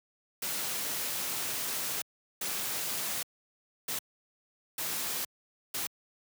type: noise bursts at uneven times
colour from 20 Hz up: white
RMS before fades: -34 dBFS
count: 5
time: 0.42-2.02 / 2.41-3.23 / 3.88-3.99 / 4.78-5.25 / 5.74-5.87 s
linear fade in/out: 5 ms
effects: high-pass 100 Hz 12 dB/octave